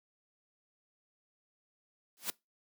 white noise with exponential growth, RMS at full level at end -31 dBFS, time 2.17-2.3 s, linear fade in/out 0 ms, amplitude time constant 28 ms, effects noise-tail reverb RT60 0.2 s tail -23 dB re dry + high-pass 200 Hz 12 dB/octave

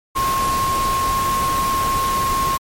sine tone in noise, 1074 Hz, C6, 45 cents sharp, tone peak -17 dBFS, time 0.15-2.58 s, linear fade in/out 20 ms, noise pink, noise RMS -25 dBFS, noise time 0.15-2.58 s, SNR +5 dB, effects MP3 64 kbps

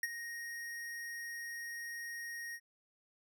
square tone with ADSR envelope, 1869 Hz, A#6, 4 cents sharp, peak -31 dBFS, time 0.03-2.6 s, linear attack 3 ms, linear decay 33 ms, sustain -11 dB, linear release 57 ms, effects none

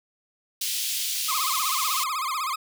pink high-pass noise, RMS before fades -28 dBFS, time 0.61-2.04 s, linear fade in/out 5 ms, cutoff 3000 Hz, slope 24 dB/octave
40% pulse tone with vibrato, 1150 Hz, D6, 37 cents flat, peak -25 dBFS, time 1.28-2.56 s, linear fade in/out 10 ms, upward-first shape sine, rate 16 Hz, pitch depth 190 cents each way
effects none

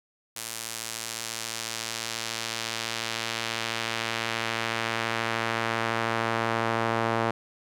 sawtooth tone with band-pass filter sweep, 114.1 Hz, A#2, 37 cents flat, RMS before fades -30 dBFS, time 0.36-7.31 s, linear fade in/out 5 ms, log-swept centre 9500 to 960 Hz, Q 0.83, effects none

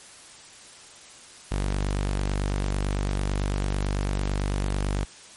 sawtooth tone, 49 Hz, G1, in tune, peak -20 dBFS, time 1.51-5.05 s, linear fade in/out 10 ms, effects white hiss -47 dBFS RMS until 5.36 s + MP3 48 kbps

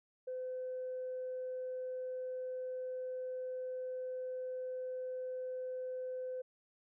sine tone, 510 Hz, C5, 44 cents flat, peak -37 dBFS, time 0.27-6.42 s, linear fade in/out 10 ms, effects tanh soft clip ceiling -34 dBFS

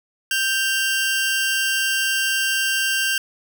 sawtooth tone pair together, 1568 / 2776 Hz, G6 / F7, 0 / -11 cents, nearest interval minor seventh, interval 989 cents, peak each -17 / -20 dBFS, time 0.31-3.18 s, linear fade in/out 2 ms, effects none

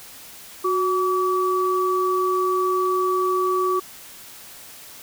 sine tone pair together, 367.4 / 1146.4 Hz, F#4 / D6, -12 / -42 cents, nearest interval octave + minor sixth, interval 1970 cents, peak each -21 dBFS, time 0.64-3.8 s, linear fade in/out 10 ms, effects white hiss -42 dBFS RMS until 5.02 s

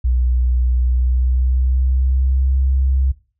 sine tone with pitch glide, 61.74 to 66.17 Hz, B1 to C2, 0 to +20 cents, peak -13 dBFS, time 0.04-3.12 s, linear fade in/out 10 ms, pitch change +120 cents, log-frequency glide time 0.79-2.57 s, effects noise-tail reverb RT60 0.4 s tail -19 dB re dry

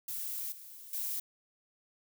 violet noise with level steps, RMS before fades -38 / -50 / -36 dBFS, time 0.08-1.2 s, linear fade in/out 5 ms, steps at 0.52 / 0.93 s, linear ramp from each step 2 ms, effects none

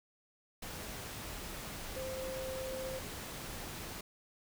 sine tone in noise, 523.3 Hz, C5, in tune, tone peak -39 dBFS, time 1.96-2.99 s, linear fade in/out 5 ms, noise pink, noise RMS -44 dBFS, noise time 0.62-4.01 s, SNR +2 dB, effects none

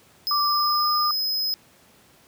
square tone, 5080 Hz, D#8, 35 cents sharp, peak -23 dBFS, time 0.27-1.54 s, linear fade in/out 0 ms
sine tone with pitch glide, 1174.7 to 1208.4 Hz, D6 to D6, 0 to +49 cents, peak -21 dBFS, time 0.31-1.11 s, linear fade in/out 2 ms, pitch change +49 cents, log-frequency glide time 0.44-0.89 s
effects pink hiss -55 dBFS RMS until 2.27 s + high-pass 100 Hz 12 dB/octave

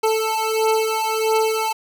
25% pulse beating tone pair, 439.7 / 441.2 Hz, A4 / A4, -1 / +5 cents, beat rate 1.5 Hz, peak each -17 dBFS, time 0.03-1.73 s, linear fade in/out 10 ms, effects none

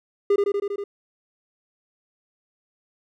triangle tone with echo, 403.6 Hz, G#4, 49 cents flat, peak -13 dBFS, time 0.3-0.36 s, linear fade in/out 5 ms, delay 80 ms, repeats 6, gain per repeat -2 dB, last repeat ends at 0.84 s, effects none

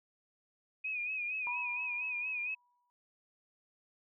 sine tone with vibrato, 2489 Hz, D#7, in tune, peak -34 dBFS, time 0.84-2.55 s, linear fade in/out 10 ms, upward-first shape sine, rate 4.3 Hz, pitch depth 64 cents each way
sine tone with exponential decay, 974 Hz, B5, 24 cents flat, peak -37 dBFS, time 1.47-2.9 s, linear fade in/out 0 ms, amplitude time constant 310 ms
effects none

